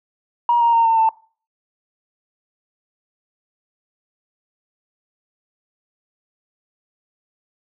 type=tone with pitch steps; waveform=sine; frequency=951 / 935.7 / 920.7 / 906 / 891.4 Hz; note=A#5 / A#5 / A#5 / A#5 / A5; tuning=+34 / +6 / -22 / -50 / +22 cents; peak=-11 dBFS; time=0.49-1.09 s; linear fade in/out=2 ms; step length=120 ms; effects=noise-tail reverb RT60 0.4 s tail -21 dB re dry + tanh soft clip ceiling -7 dBFS